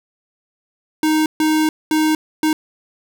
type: tone bursts at uneven times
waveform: square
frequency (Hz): 311.1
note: D#4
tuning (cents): 0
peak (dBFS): -14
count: 4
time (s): 1.03-1.26 / 1.4-1.69 / 1.91-2.15 / 2.43-2.53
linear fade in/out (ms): 2
effects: none